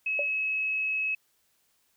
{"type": "tone", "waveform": "sine", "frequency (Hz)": 2573, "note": "E7", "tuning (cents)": -43, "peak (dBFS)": -26, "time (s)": [0.06, 1.15], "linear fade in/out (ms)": 5}
{"type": "tone with exponential decay", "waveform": "sine", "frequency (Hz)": 578, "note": "D5", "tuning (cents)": -28, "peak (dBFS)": -25, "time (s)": [0.19, 0.3], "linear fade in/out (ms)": 2, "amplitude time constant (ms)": 22}
{"effects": ["white hiss -70 dBFS RMS until 1.96 s"]}